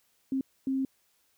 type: tone bursts at uneven times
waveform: sine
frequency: 266.6 Hz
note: C4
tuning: 33 cents sharp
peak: -26 dBFS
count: 2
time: 0.32-0.41 / 0.67-0.85 s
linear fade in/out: 2 ms
effects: white hiss -70 dBFS RMS until 1.37 s